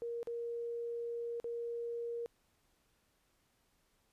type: tone with dropouts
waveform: sine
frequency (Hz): 469.8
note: A#4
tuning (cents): +13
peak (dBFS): -37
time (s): 0.02-2.26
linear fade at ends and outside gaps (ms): 0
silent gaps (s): 0.23-0.272 / 1.4-1.443
effects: pink hiss -75 dBFS RMS until 4.12 s + resampled to 32000 Hz